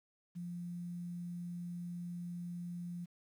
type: tone with quantisation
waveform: sine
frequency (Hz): 174.61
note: F3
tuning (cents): 0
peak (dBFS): -40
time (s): 0.35-3.06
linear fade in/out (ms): 20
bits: 11
effects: none